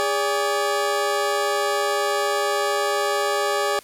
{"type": "tone pair together", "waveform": "20% pulse", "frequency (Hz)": [408.9, 573.3], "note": ["G#4", "D5"], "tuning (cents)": [-27, -42], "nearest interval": "tritone", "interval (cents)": 585, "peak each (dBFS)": -18, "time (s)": [0, 3.79], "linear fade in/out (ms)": 0, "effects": ["white hiss -47 dBFS RMS until 3.83 s", "low-pass 12000 Hz 12 dB/octave"]}